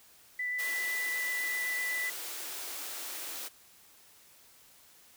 sine tone with vibrato, 1985 Hz, B6, 8 cents sharp, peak -31 dBFS, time 0.39-2.1 s, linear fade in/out 5 ms, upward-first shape triangle, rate 7.9 Hz, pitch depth 11 cents each way
white high-pass noise, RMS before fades -40 dBFS, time 0.58-3.49 s, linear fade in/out 20 ms, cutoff 280 Hz, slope 96 dB/octave
effects white hiss -59 dBFS RMS until 5.16 s

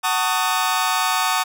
sawtooth chord, D# half-diminished seventh, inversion first, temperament just, 746.7 / 896 / 1120.1 / 1244.5 Hz, F#5 / A5 / C#6 / D#6, +16 / +31 / +18 / 0 cents, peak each -20 dBFS, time 0.03-1.44 s, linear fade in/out 20 ms, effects none

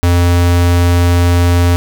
square tone, 87.31 Hz, F2, in tune, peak -8 dBFS, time 0.03-1.76 s, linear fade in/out 0 ms, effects none

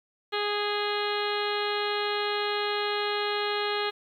harmonic tone, 413.8 Hz, G#4, 6 cents flat, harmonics 1 / 2 / 3 / 4 / 5 / 6 / 7 / 8 / 9 / 10, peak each -30 / -34 / -34 / -36 / -38 / -40 / -39 / -37 / -40 / -38 dBFS, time 0.32-3.91 s, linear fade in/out 20 ms, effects 10-bit

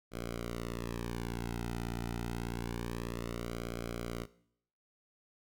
sawtooth tone with flanger, 58.3 Hz, A#1, 1 cent sharp, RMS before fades -39 dBFS, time 0.11-4.27 s, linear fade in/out 50 ms, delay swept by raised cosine 1.1 to 1.81 ms, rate 0.27 Hz, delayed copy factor -0.95, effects noise-tail reverb RT60 0.7 s tail -19 dB re dry

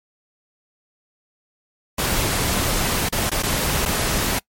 pink noise with dropouts, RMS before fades -21 dBFS, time 1.98-4.39 s, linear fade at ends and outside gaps 5 ms, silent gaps 3.089-3.124 / 3.297-3.315 / 3.423-3.432 / 3.854-3.858 s, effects noise-tail reverb RT60 0.1 s tail -24 dB re dry + MP3 64 kbps

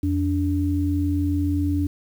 sine tone pair together, 86.04 / 289.4 Hz, F2 / D4, -25 / -25 cents, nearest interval octave + major sixth, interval 2100 cents, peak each -22 dBFS, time 0.03-1.87 s, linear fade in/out 5 ms, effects 8-bit

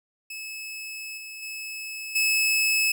sawtooth tone with level steps, 2594 Hz, E7, 28 cents flat, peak -31 / -34 / -30 / -17 dBFS, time 0.3-2.92 s, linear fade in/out 5 ms, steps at 1.17 / 1.42 / 2.15 s, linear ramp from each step 10 ms, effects none

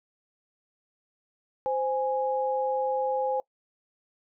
sine tone pair together, 520 / 829.5 Hz, C5 / G#5, -11 / -2 cents, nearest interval minor sixth, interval 809 cents, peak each -27 / -28 dBFS, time 1.66-3.4 s, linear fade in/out 0 ms, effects noise-tail reverb RT60 0.1 s tail -23 dB re dry

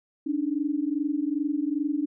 sine tone pair together, 282.7 / 305.2 Hz, C#4 / D#4, +34 / -33 cents, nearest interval minor second, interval 133 cents, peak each -27 dBFS, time 0.26-2.06 s, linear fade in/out 10 ms, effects none

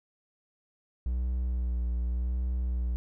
triangle tone with vibrato, 61 Hz, B1, 21 cents flat, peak -25 dBFS, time 1.06-2.96 s, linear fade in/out 0 ms, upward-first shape sine, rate 0.87 Hz, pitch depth 33 cents each way, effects none

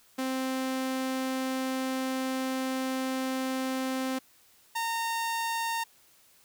sawtooth tone pair in turn, 261.6 / 917.8 Hz, C4 / A#5, 0 / -27 cents, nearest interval octave + minor seventh, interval 2173 cents, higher second, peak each -25 dBFS, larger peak neither, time 0.18-4.19 / 4.75-5.84 s, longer first, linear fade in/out 10 ms, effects white hiss -61 dBFS RMS until 6.44 s

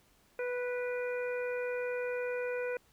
harmonic tone with a mistuned harmonic, 493 Hz, B4, 3 cents flat, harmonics 1 / 2 / 3 / 4 / 5, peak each -33 / -48 / -42 / -48 / -45 dBFS, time 0.39-2.77 s, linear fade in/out 2 ms, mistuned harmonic 5, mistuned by -24 cents, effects pink hiss -67 dBFS RMS until 2.92 s

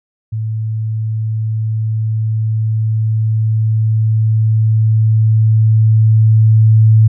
sine tone with level ramp, 110 Hz, A2, in tune, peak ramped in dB -16 to -4 dBFS, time 0.32-7.08 s, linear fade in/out 10 ms, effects none

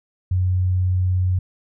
sine tone, 91.7 Hz, F#2, 15 cents flat, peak -16 dBFS, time 0.31-1.39 s, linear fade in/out 5 ms, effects none

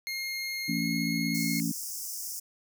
25% pulse tone with pitch glide, 2137 to 2158 Hz, C7 to C#7, +36 to -47 cents, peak -28 dBFS, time 0.07-1.6 s, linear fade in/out 0 ms, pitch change +17 cents, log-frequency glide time 0.7-0.83 s
harmonic tone, 56.2 Hz, A1, 37 cents sharp, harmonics 3 / 4 / 5, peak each -32 / -32 / -32 dBFS, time 0.68-1.72 s, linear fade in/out 10 ms
pink high-pass noise, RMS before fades -37 dBFS, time 1.34-2.4 s, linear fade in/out 10 ms, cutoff 5100 Hz, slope 96 dB/octave
effects none

